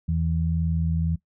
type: tone pair together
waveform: sine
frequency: 82.09 / 163.9 Hz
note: E2 / E3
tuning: -7 / -10 cents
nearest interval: octave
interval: 1197 cents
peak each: -24 dBFS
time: 0.08-1.16 s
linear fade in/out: 10 ms
effects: noise-tail reverb RT60 0.1 s tail -19 dB re dry

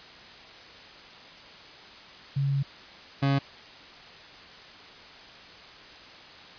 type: tone pair in turn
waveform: sine / 30% pulse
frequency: 138.59 / 138.59 Hz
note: C#3 / C#3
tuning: 0 / 0 cents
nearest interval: unison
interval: 0 cents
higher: neither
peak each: -23 / -19 dBFS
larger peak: second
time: 2.36-2.63 / 3.22-3.39 s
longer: first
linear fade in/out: 10 ms
effects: white hiss -47 dBFS RMS until 6.58 s + resampled to 11025 Hz

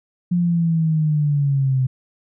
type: linear sweep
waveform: sine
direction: down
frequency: 177.4 to 128.2 Hz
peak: -15 dBFS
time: 0.31-1.87 s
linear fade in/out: 10 ms
effects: none

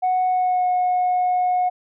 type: tone with pitch glide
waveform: sine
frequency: 738 to 727 Hz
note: F#5 to F#5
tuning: -5 to -31 cents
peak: -15 dBFS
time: 0.02-1.7 s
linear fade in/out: 20 ms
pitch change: -26 cents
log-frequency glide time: 0.26-0.67 s
effects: tanh soft clip ceiling -14 dBFS

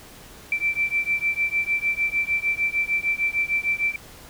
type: beating tone pair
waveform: sine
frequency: 2335 / 2341.6 Hz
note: D7 / D7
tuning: -11 / -6 cents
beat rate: 6.6 Hz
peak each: -24 dBFS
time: 0.52-3.96 s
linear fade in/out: 2 ms
effects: pink hiss -45 dBFS RMS until 4.29 s

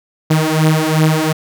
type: beating tone pair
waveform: sawtooth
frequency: 155.56 / 158.26 Hz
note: D#3 / D#3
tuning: 0 / +30 cents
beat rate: 2.7 Hz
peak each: -10 dBFS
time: 0.3-1.33 s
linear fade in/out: 10 ms
effects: none

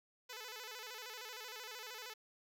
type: tone with vibrato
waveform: 5% pulse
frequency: 466.2 Hz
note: A#4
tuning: in tune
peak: -35 dBFS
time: 0.29-2.14 s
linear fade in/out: 10 ms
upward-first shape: square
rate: 13 Hz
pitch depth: 120 cents each way
effects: none

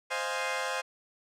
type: chord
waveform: 15% pulse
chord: F minor seventh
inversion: second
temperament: equal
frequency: 523.3 / 622.3 / 698.5 / 830.6 Hz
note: C5 / Eb5 / F5 / Ab5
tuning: 0 / 0 / 0 / 0 cents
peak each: -27 / -32 / -31 / -30 dBFS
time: 0.1-0.82 s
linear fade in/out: 20 ms
effects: low-pass 8000 Hz 12 dB/octave

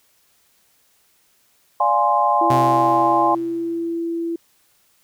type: chord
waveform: sine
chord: D half-diminished seventh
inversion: none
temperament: equal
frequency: 587.3 / 698.5 / 830.6 / 1046.5 Hz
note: D5 / F5 / Ab5 / C6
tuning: 0 / 0 / 0 / 0 cents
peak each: -24 / -21 / -18 / -18 dBFS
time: 1.8-3.35 s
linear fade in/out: 5 ms
type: tone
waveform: sine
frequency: 335 Hz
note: E4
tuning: 28 cents sharp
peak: -21 dBFS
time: 2.41-4.36 s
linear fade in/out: 5 ms
type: tone with exponential decay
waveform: sawtooth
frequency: 128.4 Hz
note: C3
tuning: 32 cents flat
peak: -15 dBFS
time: 2.5-3.98 s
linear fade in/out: 5 ms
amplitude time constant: 320 ms
effects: white hiss -60 dBFS RMS until 5.03 s

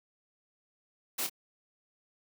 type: noise with echo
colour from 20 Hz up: white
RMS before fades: -33 dBFS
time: 1.18-1.27 s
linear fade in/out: 10 ms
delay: 27 ms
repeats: 1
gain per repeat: -8 dB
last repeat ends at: 1.297 s
effects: high-pass 200 Hz 12 dB/octave

